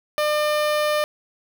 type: tone with notch filter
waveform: sawtooth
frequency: 600 Hz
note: D5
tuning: 37 cents sharp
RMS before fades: -21 dBFS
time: 0.18-1.04 s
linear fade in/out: 0 ms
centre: 7500 Hz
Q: 1.5
effects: none